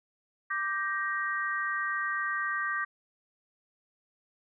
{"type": "chord", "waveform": "sine", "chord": "G minor", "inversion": "second", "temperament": "just", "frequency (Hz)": [1176, 1568, 1881.6], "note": ["D6", "G6", "Bb6"], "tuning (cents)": [2, 0, 16], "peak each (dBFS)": -33, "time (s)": [0.5, 2.85], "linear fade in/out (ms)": 10, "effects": []}